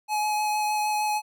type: tone with vibrato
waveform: square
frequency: 846 Hz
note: G#5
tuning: 32 cents sharp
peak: -24 dBFS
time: 0.08-1.22 s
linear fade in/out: 50 ms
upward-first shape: sine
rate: 6.5 Hz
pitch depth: 10 cents each way
effects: none